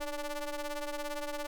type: ring-modulated tone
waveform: sawtooth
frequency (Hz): 293.7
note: D4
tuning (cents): 0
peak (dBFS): -28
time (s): 0-1.47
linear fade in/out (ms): 10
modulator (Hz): 285
effects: none